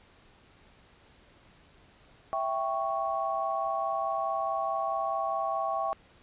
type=chord; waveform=sine; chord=C# diminished; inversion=first; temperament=equal; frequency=659.3 / 784 / 1108.7 Hz; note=E5 / G5 / C#6; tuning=0 / 0 / 0 cents; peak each=-32 dBFS; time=2.33-5.93 s; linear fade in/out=0 ms; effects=pink hiss -59 dBFS RMS until 6.22 s + resampled to 8000 Hz